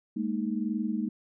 sine chord, Ab suspended second, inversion none, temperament equal with one note detuned, 207.7 / 229.3 / 311.1 Hz, Ab3 / Bb3 / Eb4, 0 / -28 / 0 cents, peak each -31 / -31 / -34 dBFS, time 0.16-1.09 s, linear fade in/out 10 ms, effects none

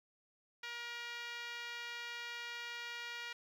5% pulse tone with band-pass filter, 474.9 Hz, A#4, 32 cents sharp, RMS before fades -45 dBFS, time 0.63-3.33 s, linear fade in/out 5 ms, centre 1900 Hz, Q 1.2, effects 11-bit

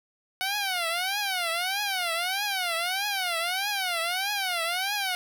10% pulse tone with vibrato, 740 Hz, F#5, in tune, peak -18 dBFS, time 0.41-5.15 s, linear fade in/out 0 ms, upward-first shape triangle, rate 1.6 Hz, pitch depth 220 cents each way, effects none

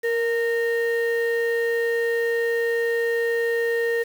sine tone pair together, 466.2 / 1843.4 Hz, A#4 / A#6, 0 / -20 cents, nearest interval 2 octaves, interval 2380 cents, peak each -19 / -24 dBFS, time 0.03-4.04 s, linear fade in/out 20 ms, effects tanh soft clip ceiling -17 dBFS + 7-bit

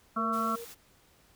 harmonic tone, 223.8 Hz, A3, 30 cents sharp, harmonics 1 / 3 / 5 / 6, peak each -33 / -39 / -32 / -31 dBFS, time 0.16-0.56 s, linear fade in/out 10 ms
sine tone, 466.2 Hz, A#4, in tune, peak -40 dBFS, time 0.17-0.65 s, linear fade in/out 10 ms
white noise, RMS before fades -48 dBFS, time 0.32-0.75 s, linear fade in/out 20 ms
effects pink hiss -63 dBFS RMS until 1.35 s

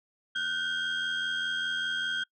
sine tone cluster, 1456 / 1541 / 3240 Hz, F#6 / G6 / G#7, -28 / -30 / -43 cents, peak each -34 / -30 / -31 dBFS, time 0.35-2.24 s, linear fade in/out 10 ms, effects noise-tail reverb RT60 0.1 s tail -26 dB re dry + tanh soft clip ceiling -24 dBFS

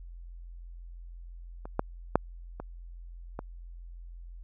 clicks, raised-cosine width 1 ms, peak -27 / -12 / -6 / -23 / -21 dBFS, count 5, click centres 1.655 / 1.794 / 2.156 / 2.6 / 3.391 s, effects added 43 Hz sine -42 dBFS peak until 4.43 s

